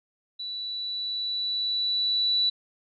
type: tone with level ramp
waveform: sine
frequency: 3951 Hz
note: B7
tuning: in tune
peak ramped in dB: -32 to -20 dBFS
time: 0.39-2.5 s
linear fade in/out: 10 ms
effects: none